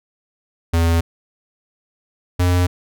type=tone pair in turn; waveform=square; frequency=83.5 / 89.23 Hz; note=E2 / F2; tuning=+23 / +38 cents; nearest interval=minor second; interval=115 cents; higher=second; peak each=-14 / -14 dBFS; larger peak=neither; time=0.73-1.01 / 2.39-2.67 s; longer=neither; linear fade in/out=10 ms; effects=none